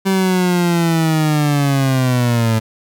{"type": "linear sweep", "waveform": "30% pulse", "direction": "down", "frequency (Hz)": [193.7, 110], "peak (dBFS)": -10, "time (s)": [0.05, 2.6], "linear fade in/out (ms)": 20, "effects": []}